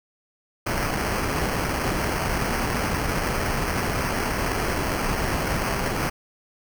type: noise with sample-and-hold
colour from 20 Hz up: pink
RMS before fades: -25 dBFS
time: 0.66-6.1 s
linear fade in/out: 10 ms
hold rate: 3675 Hz
effects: none